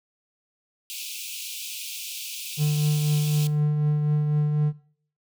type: high-pass noise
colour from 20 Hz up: pink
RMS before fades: -35 dBFS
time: 0.9-3.47 s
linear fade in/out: 0 ms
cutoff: 2400 Hz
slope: 96 dB/octave
type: tone with tremolo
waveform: triangle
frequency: 149.6 Hz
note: D3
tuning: 32 cents sharp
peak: -16 dBFS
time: 2.57-4.73 s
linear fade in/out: 50 ms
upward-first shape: triangle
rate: 4 Hz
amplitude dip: 40%
effects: noise-tail reverb RT60 0.5 s tail -18 dB re dry